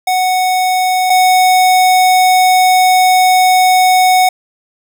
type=tone pair in turn; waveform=square; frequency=740 / 740 Hz; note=F#5 / F#5; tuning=0 / 0 cents; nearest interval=unison; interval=0 cents; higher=neither; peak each=-11 / -7 dBFS; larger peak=second; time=0.07-1.1 / 1.1-4.29 s; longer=second; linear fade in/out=5 ms; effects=none